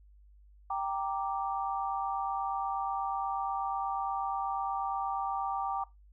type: chord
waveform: sine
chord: G minor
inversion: none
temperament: equal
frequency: 784 / 932.3 / 1174.7 Hz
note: G5 / Bb5 / D6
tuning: 0 / 0 / 0 cents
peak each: -33 / -37 / -36 dBFS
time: 0.7-5.84 s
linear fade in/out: 5 ms
effects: noise-tail reverb RT60 0.2 s tail -19 dB re dry + added 50 Hz sine -55 dBFS peak until 6.12 s